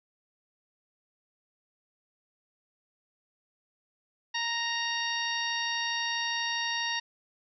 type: harmonic tone with a mistuned harmonic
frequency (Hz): 932.3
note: A#5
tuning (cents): 0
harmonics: 1 / 2 / 3 / 4 / 5 / 6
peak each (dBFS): -36 / -33 / -36 / -36 / -39 / -38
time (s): 4.34-7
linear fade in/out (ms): 10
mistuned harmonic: 5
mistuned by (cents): -35
effects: none